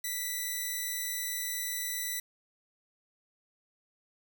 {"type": "tone", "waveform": "5% pulse", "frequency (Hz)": 1975.5, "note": "B6", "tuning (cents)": 0, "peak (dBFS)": -22, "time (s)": [0.04, 2.2], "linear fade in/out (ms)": 5, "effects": []}